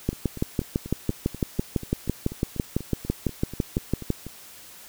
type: two click trains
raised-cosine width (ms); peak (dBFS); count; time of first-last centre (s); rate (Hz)
3; -9 / -22; 25 / 18; 0.09-4.103 / 0.13-4.266; 5.98 / 4.11
effects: white hiss -46 dBFS RMS until 4.88 s